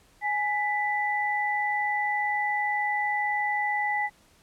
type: tone pair together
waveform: sine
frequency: 833.3 / 1982 Hz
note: G#5 / B6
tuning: +6 / +6 cents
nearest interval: octave + minor third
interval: 1500 cents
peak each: -27 dBFS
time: 0.21-4.1 s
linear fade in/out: 50 ms
effects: pink hiss -60 dBFS RMS until 4.42 s + low-pass 12000 Hz 12 dB/octave